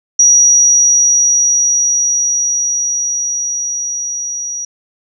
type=tone with level ramp; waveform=sine; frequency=5780 Hz; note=F#8; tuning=41 cents flat; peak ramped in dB=-4 to -19 dBFS; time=0.19-4.65 s; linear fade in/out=5 ms; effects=none